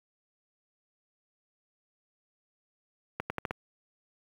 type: accelerating click train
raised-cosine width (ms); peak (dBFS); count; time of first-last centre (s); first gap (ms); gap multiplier
0.5; -16; 5; 3.2-3.509; 100; 0.83
effects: high-pass 60 Hz 12 dB/octave + 8-bit